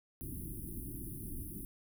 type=band-stop noise; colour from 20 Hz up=pink; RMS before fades=-43 dBFS; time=0.21-1.65 s; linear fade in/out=0 ms; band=370 to 9600 Hz; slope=96 dB/octave; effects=none